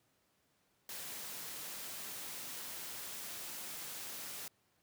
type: noise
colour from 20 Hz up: white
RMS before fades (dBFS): -45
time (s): 0.89-4.48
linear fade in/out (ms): 2
effects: pink hiss -75 dBFS RMS until 4.82 s + high-pass 100 Hz 12 dB/octave